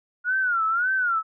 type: tone with vibrato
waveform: sine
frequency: 1422 Hz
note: F6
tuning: 31 cents sharp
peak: -20 dBFS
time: 0.24-1.23 s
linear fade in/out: 50 ms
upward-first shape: sine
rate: 1.8 Hz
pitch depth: 150 cents each way
effects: none